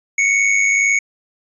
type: tone with amplitude modulation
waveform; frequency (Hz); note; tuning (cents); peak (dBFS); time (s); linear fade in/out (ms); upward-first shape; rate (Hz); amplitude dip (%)
square; 2217; C#7; 0; -11; 0.18-0.99; 5; sine; 102; 50
effects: resampled to 22050 Hz